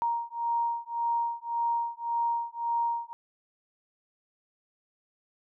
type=beating tone pair; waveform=sine; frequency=935 / 936.8 Hz; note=A#5 / A#5; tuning=+5 / +8 cents; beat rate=1.8 Hz; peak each=-30 dBFS; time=0.02-3.13 s; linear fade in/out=0 ms; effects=none